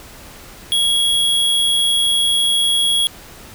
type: tone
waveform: square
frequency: 3322 Hz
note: G#7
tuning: in tune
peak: -14 dBFS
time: 0.72-3.07 s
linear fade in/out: 0 ms
effects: pink hiss -39 dBFS RMS until 3.54 s